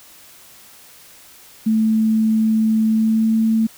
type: tone with pitch glide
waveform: sine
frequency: 220 to 222.7 Hz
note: A3 to A3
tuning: 0 to +21 cents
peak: -13 dBFS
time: 1.66-3.67 s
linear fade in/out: 10 ms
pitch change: +21 cents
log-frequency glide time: 2.86-3.38 s
effects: white hiss -45 dBFS RMS until 3.77 s